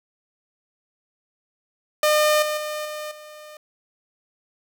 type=tone with level steps; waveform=sawtooth; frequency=606 Hz; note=D#5; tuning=46 cents flat; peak=-12 / -19 / -23 / -26 / -36 dBFS; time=2.03-3.57 s; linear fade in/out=2 ms; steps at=2.42 / 2.57 / 2.85 / 3.11 s; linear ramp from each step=5 ms; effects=none